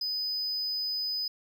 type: tone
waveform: triangle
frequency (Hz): 5000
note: D#8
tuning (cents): +8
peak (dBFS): -28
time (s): 0.01-1.28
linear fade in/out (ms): 5
effects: none